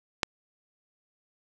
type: click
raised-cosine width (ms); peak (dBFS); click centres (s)
0.2; -6; 0.232
effects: none